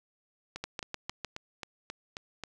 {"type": "two click trains", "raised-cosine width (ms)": 0.2, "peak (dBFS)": [-18, -21], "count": [5, 8], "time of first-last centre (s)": [[0.64, 1.247], [0.56, 2.437]], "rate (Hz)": [6.59, 3.73], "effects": []}